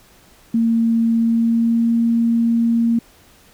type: tone with pitch glide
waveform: sine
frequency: 228.9 to 231.7 Hz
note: A#3 to A#3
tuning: -31 to -10 cents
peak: -13 dBFS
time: 0.54-2.99 s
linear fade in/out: 5 ms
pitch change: +21 cents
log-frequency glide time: 1.14-1.92 s
effects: pink hiss -50 dBFS RMS until 3.53 s